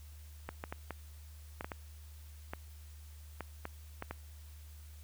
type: clicks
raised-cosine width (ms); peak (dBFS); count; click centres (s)
0.5; -24; 12; 0.49 / 0.639 / 0.725 / 0.907 / 1.609 / 1.645 / 1.718 / 2.535 / 3.407 / 3.654 / 4.024 / 4.11
effects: added 75 Hz sine -49 dBFS peak until 5.03 s + white hiss -62 dBFS RMS until 5.03 s